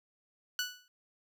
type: tone with exponential decay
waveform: 15% pulse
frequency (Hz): 1480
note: F#6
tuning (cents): 0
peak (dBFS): -22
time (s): 0.59-0.88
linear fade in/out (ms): 1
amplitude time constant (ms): 61
effects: none